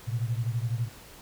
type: beating tone pair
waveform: sine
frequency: 113.8 / 125.8 Hz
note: A#2 / B2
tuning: -41 / +32 cents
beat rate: 12 Hz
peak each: -28 / -31 dBFS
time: 0.07-0.89 s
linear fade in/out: 20 ms
effects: pink hiss -49 dBFS RMS until 1.21 s